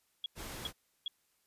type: tone bursts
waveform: sine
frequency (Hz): 3325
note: G#7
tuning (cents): +1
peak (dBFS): -34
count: 3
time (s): 0.24-1.08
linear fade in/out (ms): 2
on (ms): 20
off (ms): 390
type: noise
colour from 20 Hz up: pink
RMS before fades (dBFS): -44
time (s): 0.35-0.73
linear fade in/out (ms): 50
effects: white hiss -75 dBFS RMS until 1.46 s + resampled to 32000 Hz